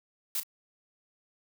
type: noise with echo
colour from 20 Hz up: blue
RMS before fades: -31 dBFS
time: 0.35-0.4 s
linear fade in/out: 2 ms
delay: 33 ms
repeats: 1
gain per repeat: -11 dB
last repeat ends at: 0.433 s
effects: none